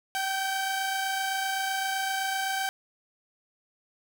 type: tone pair together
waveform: sawtooth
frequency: 770.1 / 1568 Hz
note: G5 / G6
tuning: -31 / 0 cents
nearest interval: octave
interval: 1231 cents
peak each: -25 / -29 dBFS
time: 0.15-2.69 s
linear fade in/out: 0 ms
effects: 8-bit